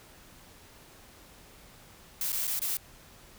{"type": "noise with dropouts", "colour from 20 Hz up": "blue", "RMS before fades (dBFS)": -31, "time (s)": [2.21, 2.77], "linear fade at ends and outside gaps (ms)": 2, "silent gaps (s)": [[2.321, 2.327], [2.471, 2.476], [2.593, 2.617]], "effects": ["pink hiss -54 dBFS RMS until 3.38 s"]}